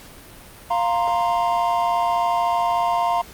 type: chord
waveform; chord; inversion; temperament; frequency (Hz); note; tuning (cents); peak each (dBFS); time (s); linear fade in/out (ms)
triangle; F suspended fourth; none; just; 698.5 / 931.3 / 1047.7; F5 / Bb5 / C6; 0 / -2 / +2; -19 / -20 / -23; 0.7-3.22; 10
effects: pink hiss -43 dBFS RMS until 3.33 s + Opus 48 kbps